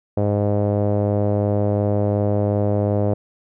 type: tone with low-pass filter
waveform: sawtooth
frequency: 102.8 Hz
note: G#2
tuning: 17 cents flat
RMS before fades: -19 dBFS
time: 0.17-3.14 s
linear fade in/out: 5 ms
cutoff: 580 Hz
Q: 3.2
effects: none